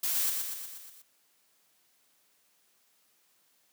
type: noise with echo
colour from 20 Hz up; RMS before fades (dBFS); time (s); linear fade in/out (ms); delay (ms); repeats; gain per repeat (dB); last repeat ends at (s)
blue; -30; 0.03-0.3; 5; 120; 6; -4; 1.02
effects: white hiss -69 dBFS RMS until 3.72 s + high-pass 150 Hz 12 dB/octave